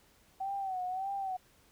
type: tone with vibrato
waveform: sine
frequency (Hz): 760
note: F#5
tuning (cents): +46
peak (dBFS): -33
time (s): 0.4-1.37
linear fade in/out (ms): 10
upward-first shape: sine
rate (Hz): 1.7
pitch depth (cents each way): 77
effects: pink hiss -65 dBFS RMS until 1.71 s